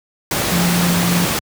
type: tone in noise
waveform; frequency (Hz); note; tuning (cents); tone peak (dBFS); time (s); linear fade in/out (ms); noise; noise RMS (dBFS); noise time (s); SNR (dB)
sine; 174.61; F3; 0; -15; 0.52-1.25; 2; pink; -18; 0.31-1.39; 0
effects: high-pass 100 Hz 12 dB/octave